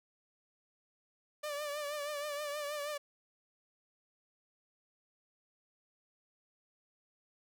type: tone with vibrato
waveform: sawtooth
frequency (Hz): 587.3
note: D5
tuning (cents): 0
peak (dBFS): -33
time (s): 1.43-2.98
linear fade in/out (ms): 10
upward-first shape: triangle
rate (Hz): 6.3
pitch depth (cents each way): 63
effects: none